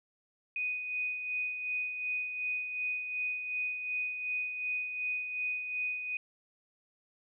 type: tone with tremolo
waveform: sine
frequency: 2489 Hz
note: D#7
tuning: in tune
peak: -30 dBFS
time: 0.56-6.17 s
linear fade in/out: 2 ms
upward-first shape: sine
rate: 2.7 Hz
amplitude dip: 50%
effects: none